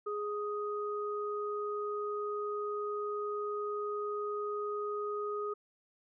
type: tone pair together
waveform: sine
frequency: 415.7 / 1247 Hz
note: G#4 / D#6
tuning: +2 / +3 cents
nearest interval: octave + perfect fifth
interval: 1901 cents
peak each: -35 / -38 dBFS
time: 0.06-5.54 s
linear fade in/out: 10 ms
effects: none